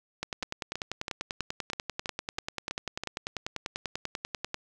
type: two click trains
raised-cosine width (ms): 0.2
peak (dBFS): -16 / -15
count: 9 / 45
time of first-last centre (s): 0.43-3.036 / 0.23-4.544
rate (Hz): 3.07 / 10.2
effects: none